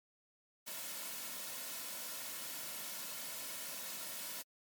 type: noise with comb filter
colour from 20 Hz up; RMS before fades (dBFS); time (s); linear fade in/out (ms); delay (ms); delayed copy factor
white; -44; 0.66-4.43; 20; 2.5; -0.5
effects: high-pass 200 Hz 12 dB/octave + MP3 96 kbps